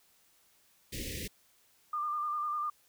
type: band-stop noise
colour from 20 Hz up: pink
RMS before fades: -39 dBFS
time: 0.92-1.28 s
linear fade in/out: 10 ms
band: 540 to 1800 Hz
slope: 96 dB/octave
type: tone with vibrato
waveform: sine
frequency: 1200 Hz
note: D6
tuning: 37 cents sharp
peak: -31 dBFS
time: 1.93-2.7 s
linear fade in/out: 5 ms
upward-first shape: square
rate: 10 Hz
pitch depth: 25 cents each way
effects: white hiss -67 dBFS RMS until 2.88 s